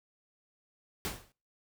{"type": "noise with exponential decay", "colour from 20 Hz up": "pink", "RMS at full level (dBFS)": -31, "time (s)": [1.05, 1.32], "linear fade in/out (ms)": 0, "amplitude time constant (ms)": 57, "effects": ["noise-tail reverb RT60 0.4 s tail -26 dB re dry"]}